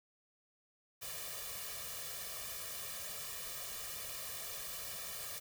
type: noise with comb filter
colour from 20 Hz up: white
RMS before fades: -44 dBFS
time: 1.01-5.4 s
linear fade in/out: 20 ms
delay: 1.7 ms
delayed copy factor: +0.9
effects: none